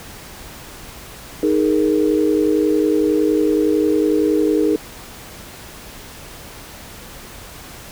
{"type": "chord", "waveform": "sine", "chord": "D# suspended fourth", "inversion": "none", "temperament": "equal", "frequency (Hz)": [311.1, 415.3, 466.2], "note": ["D#4", "G#4", "A#4"], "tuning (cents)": [0, 0, 0], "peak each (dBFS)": [-16, -18, -20], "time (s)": [1.43, 4.76], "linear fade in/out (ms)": 2, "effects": ["pink hiss -37 dBFS RMS until 7.91 s"]}